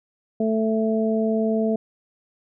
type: harmonic tone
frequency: 220.6 Hz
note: A3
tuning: 5 cents sharp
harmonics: 1 / 2 / 3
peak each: -21 / -24 / -26 dBFS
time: 0.4-1.76 s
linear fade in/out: 5 ms
effects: none